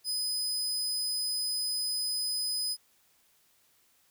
sawtooth tone, 5010 Hz, D#8, 11 cents sharp, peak -27 dBFS, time 0.04-2.77 s, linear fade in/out 50 ms, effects white hiss -67 dBFS RMS until 4.1 s

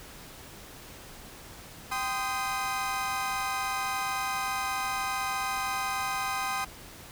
30% pulse chord, C minor, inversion second, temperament equal with one note detuned, 784 / 1030.3 / 1244.5 Hz, G5 / C6 / Eb6, 0 / -27 / 0 cents, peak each -31 dBFS, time 1.91-6.65 s, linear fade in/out 10 ms, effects pink hiss -47 dBFS RMS until 7.11 s

